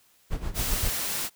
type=noise with tremolo; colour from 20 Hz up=brown; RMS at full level=-27 dBFS; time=0.3-0.9 s; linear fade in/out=20 ms; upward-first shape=sine; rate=7.6 Hz; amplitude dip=75%
type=noise; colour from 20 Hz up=white; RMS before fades=-30 dBFS; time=0.54-1.3 s; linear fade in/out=50 ms
effects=white hiss -62 dBFS RMS until 1.35 s